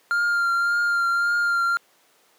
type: tone with vibrato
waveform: triangle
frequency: 1396.9 Hz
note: F6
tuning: in tune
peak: -17 dBFS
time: 0.11-1.77 s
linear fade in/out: 0 ms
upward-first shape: triangle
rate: 1.8 Hz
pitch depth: 23 cents each way
effects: pink hiss -59 dBFS RMS until 2.38 s + high-pass 400 Hz 12 dB/octave